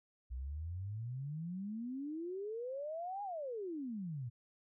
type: exponential two-way sweep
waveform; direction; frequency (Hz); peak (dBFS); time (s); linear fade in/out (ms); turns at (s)
sine; up then down; 59.7 to 830.6 to 113.1; -39; 0.3-4.3; 20; 3.23
effects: none